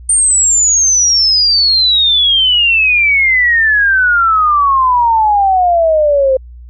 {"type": "exponential sweep", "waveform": "sine", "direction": "down", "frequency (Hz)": [8930, 517], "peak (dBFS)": -7, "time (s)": [0.09, 6.37], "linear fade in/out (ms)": 5, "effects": ["added 60 Hz sine -30 dBFS peak until 6.69 s"]}